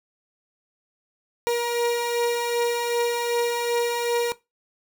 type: beating tone pair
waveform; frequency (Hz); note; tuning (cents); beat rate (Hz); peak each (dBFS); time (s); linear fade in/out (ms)
30% pulse; 472.5 / 475.1; A#4 / A#4; +23 / +33; 2.6; -27 / -20; 1.47-4.32; 0
effects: noise-tail reverb RT60 0.2 s tail -17 dB re dry